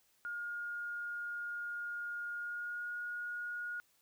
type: tone with pitch glide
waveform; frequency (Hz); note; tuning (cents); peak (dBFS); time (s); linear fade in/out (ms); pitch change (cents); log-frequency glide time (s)
sine; 1423 to 1440.4; F6 to F#6; +32 to -47; -38; 0.25-3.8; 0; +21; 2.34-2.96
effects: white hiss -72 dBFS RMS until 4.01 s